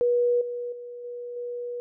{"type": "tone with level steps", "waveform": "sine", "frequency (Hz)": 484.2, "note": "B4", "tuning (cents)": -34, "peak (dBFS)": [-19, -29, -36, -33, -30], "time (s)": [0.01, 1.8], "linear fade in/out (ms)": 0, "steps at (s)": [0.41, 0.72, 1.04, 1.36], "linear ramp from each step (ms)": 5, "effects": []}